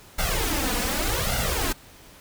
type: noise with flanger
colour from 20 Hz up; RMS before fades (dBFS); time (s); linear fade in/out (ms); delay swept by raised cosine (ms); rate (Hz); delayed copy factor
pink; -25; 0.18-1.73; 10; 1.4 to 4.1; 0.85; +0.9
effects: pink hiss -49 dBFS RMS until 2.2 s